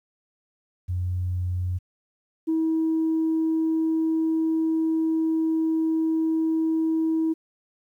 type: tone pair in turn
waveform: sine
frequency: 90.2 / 321.4 Hz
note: F#2 / E4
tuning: -44 / -44 cents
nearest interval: octave + minor seventh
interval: 2200 cents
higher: second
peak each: -23 / -19 dBFS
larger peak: second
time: 0.88-1.79 / 2.47-7.34 s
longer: second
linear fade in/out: 20 ms
effects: tanh soft clip ceiling -17 dBFS + 10-bit